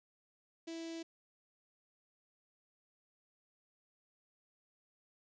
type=tone with notch filter; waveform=sawtooth; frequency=329.6 Hz; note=E4; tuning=in tune; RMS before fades=-44 dBFS; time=0.67-1.03 s; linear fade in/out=10 ms; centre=1200 Hz; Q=0.58; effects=resampled to 16000 Hz + 13-bit